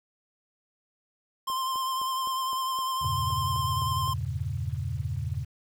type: tone with vibrato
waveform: square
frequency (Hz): 1046.5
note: C6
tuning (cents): 0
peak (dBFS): -28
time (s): 1.47-4.14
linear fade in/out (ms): 10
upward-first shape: sine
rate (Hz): 10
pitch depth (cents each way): 26
type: click train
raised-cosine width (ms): 1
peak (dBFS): -31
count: 11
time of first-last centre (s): 1.5-4.077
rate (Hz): 3.88
type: chord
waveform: sine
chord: E diminished seventh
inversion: none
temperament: equal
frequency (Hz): 82.41 / 98 / 116.54 / 138.59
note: E2 / G2 / Bb2 / Db3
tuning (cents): 0 / 0 / 0 / 0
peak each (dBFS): -34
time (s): 3.01-5.45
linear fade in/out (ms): 20
effects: 9-bit